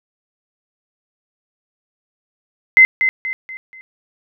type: tone with echo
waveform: sine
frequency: 2062 Hz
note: C7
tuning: 26 cents flat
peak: -4 dBFS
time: 2.77-2.85 s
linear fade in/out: 0 ms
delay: 240 ms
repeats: 4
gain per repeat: -8 dB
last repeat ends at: 3.81 s
effects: none